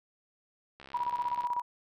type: click train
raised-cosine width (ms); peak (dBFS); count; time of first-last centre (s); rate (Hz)
0.3; -32; 45; 0.8-1.449; 67.8
type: tone with tremolo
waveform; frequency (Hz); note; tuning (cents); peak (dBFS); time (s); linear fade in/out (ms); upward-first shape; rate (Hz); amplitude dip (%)
sine; 968; B5; -35; -27; 0.94-1.62; 5; square; 16; 65
effects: none